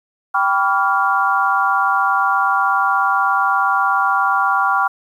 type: chord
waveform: sine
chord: G dominant seventh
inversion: none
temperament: equal with one note detuned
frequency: 784 / 987.8 / 1144.5 / 1396.9 Hz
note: G5 / B5 / D6 / F6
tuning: 0 / 0 / -45 / 0 cents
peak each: -19 / -21 / -18 / -18 dBFS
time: 0.34-4.88 s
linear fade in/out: 10 ms
effects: 8-bit